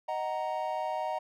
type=chord; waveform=triangle; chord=D# minor; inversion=none; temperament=just; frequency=622.3 / 746.7 / 933.4 Hz; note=D#5 / F#5 / A#5; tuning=0 / +16 / +2 cents; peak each=-33 dBFS; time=0.08-1.19 s; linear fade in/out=10 ms; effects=none